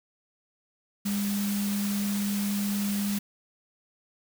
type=tone in noise; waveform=sine; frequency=202.7 Hz; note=G#3; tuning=42 cents flat; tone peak=-26 dBFS; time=1.05-3.19 s; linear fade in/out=10 ms; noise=white; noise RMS=-36 dBFS; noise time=1.05-3.19 s; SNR=+7 dB; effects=none